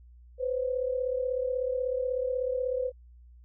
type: tone pair together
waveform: sine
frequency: 503 / 539.3 Hz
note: B4 / C#5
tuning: +32 / -48 cents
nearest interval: minor second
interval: 120 cents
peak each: -28 / -33 dBFS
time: 0.38-2.92 s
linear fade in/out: 50 ms
effects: added 60 Hz sine -50 dBFS peak until 3.44 s